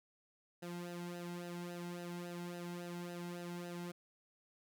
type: tone with flanger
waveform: sawtooth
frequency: 174.61 Hz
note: F3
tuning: in tune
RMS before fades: -45 dBFS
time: 0.62-3.92 s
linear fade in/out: 10 ms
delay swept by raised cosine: 0.88 to 1.76 ms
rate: 3.6 Hz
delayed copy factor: -0.75
effects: none